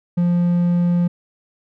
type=tone; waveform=triangle; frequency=174.61 Hz; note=F3; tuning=in tune; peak=-12 dBFS; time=0.17-1.08 s; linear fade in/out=10 ms; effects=none